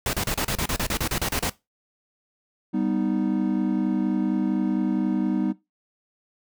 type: noise bursts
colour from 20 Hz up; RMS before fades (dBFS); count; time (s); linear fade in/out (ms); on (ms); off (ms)
pink; -25; 14; 0.06-1.497; 2; 72; 33
type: chord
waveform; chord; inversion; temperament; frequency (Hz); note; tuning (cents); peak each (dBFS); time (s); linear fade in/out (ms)
triangle; G augmented; none; equal; 196 / 246.9 / 311.1; G3 / B3 / D#4; 0 / 0 / 0; -24; 2.73-5.53; 20
effects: noise-tail reverb RT60 0.2 s tail -18 dB re dry